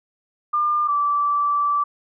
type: tone pair in turn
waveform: sine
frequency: 1200 / 1161.8 Hz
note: D6 / D6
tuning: +37 / -19 cents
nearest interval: minor second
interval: 56 cents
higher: first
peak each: -17 dBFS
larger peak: neither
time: 0.53-0.88 / 0.88-1.84 s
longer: second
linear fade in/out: 10 ms
effects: none